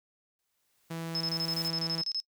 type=noise with exponential growth; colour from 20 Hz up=white; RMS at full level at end=-43 dBFS; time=0.39-1.68 s; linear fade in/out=0 ms; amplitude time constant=280 ms
type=tone; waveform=sawtooth; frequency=164.81 Hz; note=E3; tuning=in tune; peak=-31 dBFS; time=0.9-2.02 s; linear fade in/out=10 ms
type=tone bursts; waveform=sine; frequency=5190 Hz; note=E8; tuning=28 cents flat; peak=-29 dBFS; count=13; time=1.15-2.201 s; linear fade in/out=0 ms; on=55 ms; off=28 ms
effects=noise-tail reverb RT60 0.1 s tail -24 dB re dry